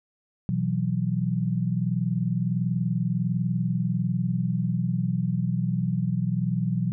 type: chord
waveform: sine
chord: B suspended fourth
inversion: none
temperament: equal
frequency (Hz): 123.47 / 164.81 / 185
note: B2 / E3 / F#3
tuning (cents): 0 / 0 / 0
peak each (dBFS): -27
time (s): 0.49-6.92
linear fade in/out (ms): 0
effects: none

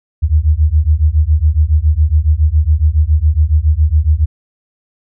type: beating tone pair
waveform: sine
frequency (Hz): 73.42 / 80.62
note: D2 / E2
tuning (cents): 0 / -38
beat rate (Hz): 7.2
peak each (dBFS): -11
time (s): 0.22-4.26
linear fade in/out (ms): 20
effects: none

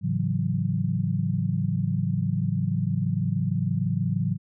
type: chord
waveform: sine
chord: F# minor seventh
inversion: first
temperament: equal with one note detuned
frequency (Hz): 107.55 / 138.59 / 164.81 / 185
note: A2 / C#3 / E3 / F#3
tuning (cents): -39 / 0 / 0 / 0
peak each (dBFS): -28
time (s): 0.01-4.38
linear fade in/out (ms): 50
effects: none

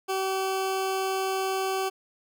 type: tone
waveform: 20% pulse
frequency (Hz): 382.3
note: G4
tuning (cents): -43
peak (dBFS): -21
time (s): 0.08-1.9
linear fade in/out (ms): 20
effects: none

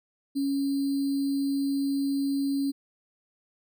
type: tone with sample-and-hold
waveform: sine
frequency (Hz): 277.2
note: C#4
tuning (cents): 0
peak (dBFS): -24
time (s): 0.35-2.72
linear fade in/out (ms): 20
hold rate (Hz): 4410
effects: none

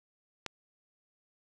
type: click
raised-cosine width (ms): 0.2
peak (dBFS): -18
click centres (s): 0.463
effects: none

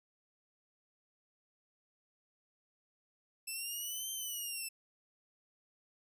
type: linear two-way sweep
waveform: 5% pulse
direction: up then down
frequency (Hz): 2637 to 3136 to 2637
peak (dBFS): -30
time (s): 3.47-4.69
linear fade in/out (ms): 10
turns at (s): 4.11
effects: resampled to 32000 Hz

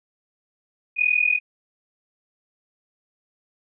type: tone with amplitude modulation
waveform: sine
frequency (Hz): 2474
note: D#7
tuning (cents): -10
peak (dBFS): -13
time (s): 0.96-1.4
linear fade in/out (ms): 50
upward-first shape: sine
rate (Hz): 41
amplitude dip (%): 90
effects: none

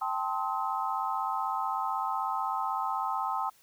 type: chord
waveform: sine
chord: A half-diminished seventh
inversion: third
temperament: equal with one note detuned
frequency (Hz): 784 / 880 / 1046.5 / 1277.3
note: G5 / A5 / C6 / Eb6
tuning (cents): 0 / 0 / 0 / +45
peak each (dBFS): -34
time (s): 0.01-3.5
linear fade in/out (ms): 10
effects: white hiss -62 dBFS RMS until 3.62 s

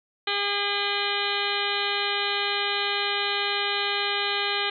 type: harmonic tone with a mistuned harmonic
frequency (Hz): 405.1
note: G#4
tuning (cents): -43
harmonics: 1 / 2 / 3 / 4 / 5 / 6 / 7 / 8 / 9 / 10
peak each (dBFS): -33 / -33 / -33 / -33 / -33 / -33 / -33 / -33 / -33 / -33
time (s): 0.27-4.7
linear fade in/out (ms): 5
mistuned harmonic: 7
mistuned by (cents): +87
effects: none

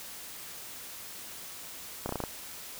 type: clicks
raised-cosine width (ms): 1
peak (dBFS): -18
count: 6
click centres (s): 2.06 / 2.092 / 2.124 / 2.157 / 2.203 / 2.238
effects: white hiss -44 dBFS RMS until 2.79 s

